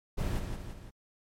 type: noise with echo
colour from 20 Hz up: brown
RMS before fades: -31 dBFS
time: 0.17-0.4 s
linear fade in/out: 20 ms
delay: 170 ms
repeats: 3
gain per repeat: -5 dB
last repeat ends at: 0.91 s
effects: MP3 64 kbps